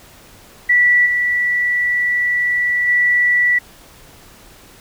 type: tone with level steps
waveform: sine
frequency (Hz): 1956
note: B6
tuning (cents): -17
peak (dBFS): -9 / -14 / -11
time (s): 0.69-3.59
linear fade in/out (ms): 10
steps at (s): 1.05 / 2.87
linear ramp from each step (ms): 20
effects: pink hiss -44 dBFS RMS until 4.8 s